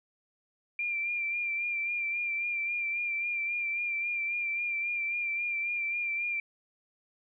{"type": "tone with vibrato", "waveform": "sine", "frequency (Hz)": 2378, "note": "D7", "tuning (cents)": 21, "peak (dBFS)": -29, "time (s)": [0.79, 6.4], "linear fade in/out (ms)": 2, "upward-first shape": "sine", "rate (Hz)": 3.7, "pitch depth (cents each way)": 34, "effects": []}